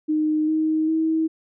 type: tone with pitch steps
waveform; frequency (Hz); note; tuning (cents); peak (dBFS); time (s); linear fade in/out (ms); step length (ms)
sine; 308 / 313.9 / 320; D#4 / D#4 / D#4; -17 / +15 / +49; -18; 0.08-1.28; 20; 400
effects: none